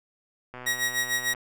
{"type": "click train", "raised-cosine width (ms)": 0.5, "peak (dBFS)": -25, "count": 102, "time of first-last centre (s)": [0.54, 1.348], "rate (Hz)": 125}
{"type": "tone with tremolo", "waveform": "sawtooth", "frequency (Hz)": 1900, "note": "A#6", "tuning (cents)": 33, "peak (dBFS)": -19, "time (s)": [0.66, 1.34], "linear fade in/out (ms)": 10, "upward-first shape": "sine", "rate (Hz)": 6.7, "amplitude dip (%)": 75}
{"effects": []}